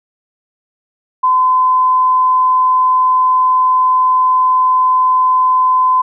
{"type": "tone", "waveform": "sine", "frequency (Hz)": 1021, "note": "C6", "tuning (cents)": -43, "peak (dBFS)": -8, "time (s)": [1.23, 6.02], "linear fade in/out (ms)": 10, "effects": []}